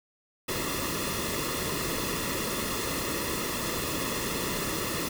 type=noise with comb filter; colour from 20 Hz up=pink; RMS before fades=-31 dBFS; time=0.48-5.09 s; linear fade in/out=10 ms; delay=1.3 ms; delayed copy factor=-0.7; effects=none